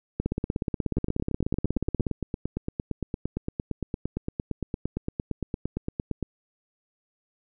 two click trains, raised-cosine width 3 ms, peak -13 / -15 dBFS, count 32 / 47, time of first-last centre 0.2-2.067 / 0.97-6.227 s, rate 16.6 / 8.75 Hz, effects none

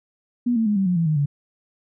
sine tone with pitch steps, 242.3 / 224.8 / 208.5 / 193.43 / 179.43 / 166.45 / 154.41 / 143.24 Hz, B3 / A3 / G#3 / G3 / F3 / E3 / D#3 / D3, -33 / +37 / +7 / -23 / +47 / +17 / -13 / -43 cents, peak -17 dBFS, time 0.46-1.26 s, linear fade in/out 10 ms, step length 100 ms, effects none

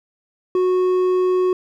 sine tone with hard clipping, 367.3 Hz, F#4, 13 cents flat, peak -16 dBFS, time 0.55-1.53 s, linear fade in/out 2 ms, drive 5 dB, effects none

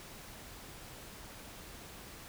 silence, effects pink hiss -50 dBFS RMS until 2.28 s

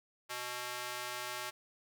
square tone with high-pass filter, 123.47 Hz, B2, in tune, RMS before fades -41 dBFS, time 0.29-1.51 s, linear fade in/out 20 ms, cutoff 990 Hz, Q 0.69, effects none

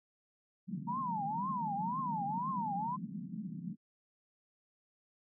white band-pass noise, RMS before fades -42 dBFS, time 0.67-3.77 s, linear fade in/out 50 ms, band 160 to 220 Hz, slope 48 dB/octave
sine tone with vibrato, 922 Hz, A#5, 19 cents flat, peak -34 dBFS, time 0.87-2.97 s, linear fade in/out 20 ms, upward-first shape triangle, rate 2 Hz, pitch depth 290 cents each way
effects none

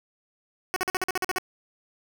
10% pulse tone bursts, 371.3 Hz, F#4, 6 cents sharp, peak -16 dBFS, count 10, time 0.74-1.383 s, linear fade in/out 0 ms, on 22 ms, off 47 ms, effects none

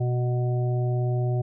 harmonic tone, 123.47 Hz, B2, in tune, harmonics 1 / 3 / 5 / 6, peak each -22 / -32 / -36 / -38 dBFS, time 0-1.42 s, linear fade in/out 10 ms, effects none

